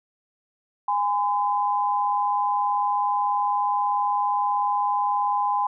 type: tone pair together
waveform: sine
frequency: 821.4 / 1017 Hz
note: G#5 / C6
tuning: -19 / -50 cents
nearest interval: major third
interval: 369 cents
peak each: -23 dBFS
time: 0.88-5.67 s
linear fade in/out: 5 ms
effects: none